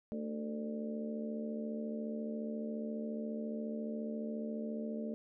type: harmonic tone with a mistuned harmonic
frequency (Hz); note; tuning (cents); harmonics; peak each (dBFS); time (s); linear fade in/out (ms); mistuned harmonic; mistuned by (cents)
74.4; D2; +23; 3 / 4 / 5 / 6 / 7 / 8; -38 / -49 / -54 / -45 / -53 / -46; 0.12-5.14; 0; 5; +54
effects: none